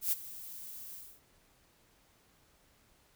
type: noise with ADSR envelope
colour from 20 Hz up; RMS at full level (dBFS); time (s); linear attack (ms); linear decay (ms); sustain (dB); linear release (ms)
violet; -29; 0.01-1.21; 110; 25; -17; 280
effects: pink hiss -67 dBFS RMS until 3.15 s